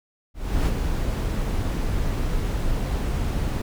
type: noise with ADSR envelope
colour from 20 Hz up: brown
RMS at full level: -19 dBFS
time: 0.34-3.62 s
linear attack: 330 ms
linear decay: 37 ms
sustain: -5 dB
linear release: 8 ms
effects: none